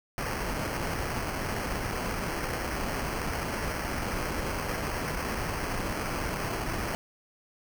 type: noise with sample-and-hold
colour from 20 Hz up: pink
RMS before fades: -32 dBFS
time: 0.18-6.95 s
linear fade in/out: 0 ms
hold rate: 3675 Hz
effects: none